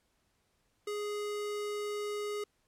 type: tone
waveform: square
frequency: 415.3 Hz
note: G#4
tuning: in tune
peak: -35 dBFS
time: 0.87-2.44 s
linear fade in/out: 5 ms
effects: pink hiss -75 dBFS RMS until 2.67 s + low-pass 12000 Hz 12 dB/octave